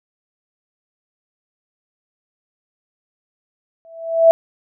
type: tone with exponential growth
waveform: sine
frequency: 659.3 Hz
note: E5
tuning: in tune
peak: -3 dBFS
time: 3.85-4.31 s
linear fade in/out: 0 ms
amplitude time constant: 100 ms
effects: none